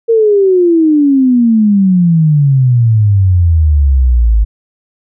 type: exponential sweep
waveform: sine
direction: down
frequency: 464.9 to 51.91 Hz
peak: -5 dBFS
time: 0.08-4.45 s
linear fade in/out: 20 ms
effects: none